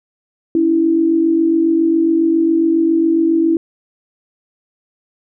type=tone pair together; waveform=sine; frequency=282.3 / 329.6 Hz; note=C#4 / E4; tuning=+32 / 0 cents; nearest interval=minor third; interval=268 cents; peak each=-19 / -11 dBFS; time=0.55-3.57 s; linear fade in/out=2 ms; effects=none